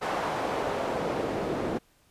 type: noise with band-pass filter sweep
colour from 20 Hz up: pink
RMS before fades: -30 dBFS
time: 0.01-1.79 s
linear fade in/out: 20 ms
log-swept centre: 850 to 380 Hz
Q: 1.2
effects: pink hiss -64 dBFS RMS until 2.1 s + resampled to 32000 Hz